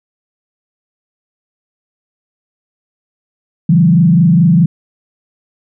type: tone with frequency modulation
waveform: sine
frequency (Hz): 169.1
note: E3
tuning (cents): +44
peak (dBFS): -5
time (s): 3.69-4.66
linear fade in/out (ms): 5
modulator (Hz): 24.7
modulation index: 0.98
effects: none